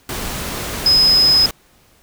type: tone in noise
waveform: sine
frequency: 5070 Hz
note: D#8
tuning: 32 cents sharp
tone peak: -9 dBFS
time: 0.86-1.46 s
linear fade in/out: 2 ms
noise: pink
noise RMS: -25 dBFS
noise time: 0.09-1.51 s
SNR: +13 dB
effects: pink hiss -53 dBFS RMS until 2.02 s